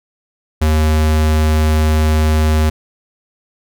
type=tone; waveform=square; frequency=77.6 Hz; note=D#2; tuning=4 cents flat; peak=-11 dBFS; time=0.61-2.7 s; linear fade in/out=10 ms; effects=none